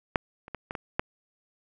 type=clicks; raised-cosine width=0.5 ms; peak=-7 / -28 / -19 / -18 / -18 / -9 dBFS; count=6; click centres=0.158 / 0.481 / 0.547 / 0.709 / 0.752 / 0.995 s; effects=none